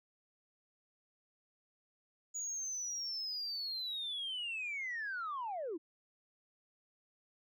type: linear sweep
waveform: sine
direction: down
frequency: 6860 to 293.7 Hz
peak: -36 dBFS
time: 2.34-5.78 s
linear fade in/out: 20 ms
effects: tanh soft clip ceiling -34 dBFS